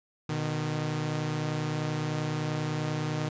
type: tone pair together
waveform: sawtooth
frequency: 123.22 / 153.3 Hz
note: B2 / D#3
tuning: -4 / -25 cents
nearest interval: major third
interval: 379 cents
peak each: -30 / -26 dBFS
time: 0.29-3.29 s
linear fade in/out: 5 ms
effects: resampled to 16000 Hz

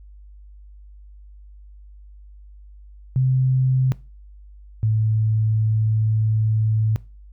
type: tone pair in turn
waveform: sine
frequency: 130 / 109.32 Hz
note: C3 / A2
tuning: -11 / -11 cents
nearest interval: minor third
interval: 300 cents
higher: first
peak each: -15 / -16 dBFS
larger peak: first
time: 3.16-3.92 / 4.83-6.96 s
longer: second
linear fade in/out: 0 ms
effects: noise-tail reverb RT60 0.3 s tail -20 dB re dry + added 50 Hz sine -41 dBFS peak until 7.32 s

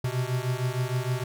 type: beating tone pair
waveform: square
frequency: 123.47 / 129.97 Hz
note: B2 / C3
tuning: 0 / -11 cents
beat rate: 6.5 Hz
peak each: -29 / -30 dBFS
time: 0.04-1.24 s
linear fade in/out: 5 ms
effects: none

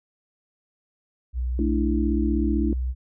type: tone with pitch glide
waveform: sine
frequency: 61.74 to 62.93 Hz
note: B1 to B1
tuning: 0 to +33 cents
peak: -23 dBFS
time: 1.33-2.95 s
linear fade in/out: 50 ms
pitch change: +33 cents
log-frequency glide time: 1.58-2.79 s
type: chord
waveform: sine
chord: A suspended fourth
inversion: none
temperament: equal with one note detuned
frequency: 216.2 / 293.7 / 329.6 Hz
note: A3 / D4 / E4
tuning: -30 / 0 / 0 cents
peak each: -26 dBFS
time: 1.59-2.73 s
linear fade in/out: 2 ms
effects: none

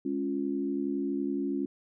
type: chord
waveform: sine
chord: Db major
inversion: second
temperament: equal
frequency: 207.7 / 277.2 / 349.2 Hz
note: Ab3 / Db4 / F4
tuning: 0 / 0 / 0 cents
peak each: -36 / -30 / -34 dBFS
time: 0.05-1.66 s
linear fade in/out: 5 ms
effects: none

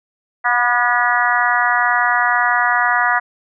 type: harmonic tone with a mistuned harmonic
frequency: 242 Hz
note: B3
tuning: 35 cents flat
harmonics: 3 / 4 / 5 / 6 / 7 / 8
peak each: -20 / -20 / -20 / -20 / -20 / -20 dBFS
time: 0.44-3.2 s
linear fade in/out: 20 ms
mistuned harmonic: 4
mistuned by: +24 cents
effects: none

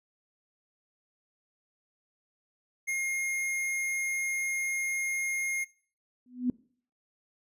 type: tone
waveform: square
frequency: 2137 Hz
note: C7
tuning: 36 cents sharp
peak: -29 dBFS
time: 2.87-5.65 s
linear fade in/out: 20 ms
type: tone with exponential growth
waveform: sine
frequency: 248.4 Hz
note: B3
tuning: 10 cents sharp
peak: -21 dBFS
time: 6.26-6.5 s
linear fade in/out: 2 ms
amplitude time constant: 52 ms
effects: noise-tail reverb RT60 0.5 s tail -22 dB re dry + resampled to 32000 Hz

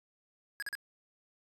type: tone bursts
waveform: square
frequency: 1657 Hz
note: G#6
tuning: 4 cents flat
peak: -36 dBFS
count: 3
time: 0.6-0.752 s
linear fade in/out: 0 ms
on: 24 ms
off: 40 ms
effects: resampled to 32000 Hz

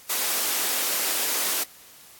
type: high-pass noise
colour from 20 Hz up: white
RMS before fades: -25 dBFS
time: 0.09-1.64 s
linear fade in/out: 10 ms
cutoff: 250 Hz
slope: 24 dB/octave
effects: white hiss -49 dBFS RMS until 2.19 s + AAC 64 kbps

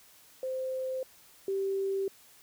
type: tone pair in turn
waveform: sine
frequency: 520 / 389.6 Hz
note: C5 / G4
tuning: -11 / -11 cents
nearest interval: perfect fourth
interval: 500 cents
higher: first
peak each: -31 / -28 dBFS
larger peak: second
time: 0.43-1.03 / 1.48-2.08 s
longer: neither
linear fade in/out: 2 ms
effects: white hiss -58 dBFS RMS until 2.42 s

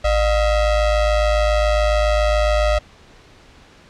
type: ring-modulated tone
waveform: square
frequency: 329.6 Hz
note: E4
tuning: in tune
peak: -12 dBFS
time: 0.04-2.79 s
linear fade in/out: 10 ms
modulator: 276 Hz
effects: pink hiss -47 dBFS RMS until 3.89 s + low-pass 5000 Hz 12 dB/octave

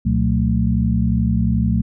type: tone cluster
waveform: sine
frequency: 67.9 / 119.3 / 181.9 / 221.8 Hz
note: C#2 / A#2 / F#3 / A3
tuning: -35 / +41 / -29 / +14 cents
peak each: -20 dBFS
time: 0.05-1.82 s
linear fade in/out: 10 ms
effects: none

